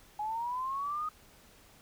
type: linear sweep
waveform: sine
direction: up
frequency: 830.6 to 1254 Hz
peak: -32 dBFS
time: 0.19-1.09 s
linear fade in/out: 5 ms
effects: pink hiss -59 dBFS RMS until 1.81 s